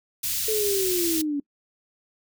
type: band-stop noise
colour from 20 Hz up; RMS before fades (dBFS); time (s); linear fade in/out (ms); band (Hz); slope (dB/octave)
white; -27; 0.23-1.22; 10; 110 to 3100; 12
type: linear sweep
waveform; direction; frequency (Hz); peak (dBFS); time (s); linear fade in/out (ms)
sine; down; 440 to 280; -23; 0.48-1.4; 5
effects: noise-tail reverb RT60 0.1 s tail -24 dB re dry